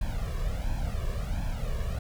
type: noise with flanger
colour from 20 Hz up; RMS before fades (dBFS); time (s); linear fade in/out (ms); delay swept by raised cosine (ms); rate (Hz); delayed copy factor
brown; -30; 0.01-1.99; 5; 1.2 to 1.79; 1.4; +0.9
effects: none